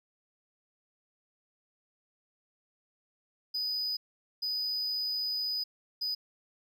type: tone bursts at uneven times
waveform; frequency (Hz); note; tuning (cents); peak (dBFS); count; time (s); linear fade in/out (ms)
triangle; 4978; D#8; 0; -29; 3; 3.54-3.97 / 4.42-5.64 / 6.01-6.15; 10
effects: none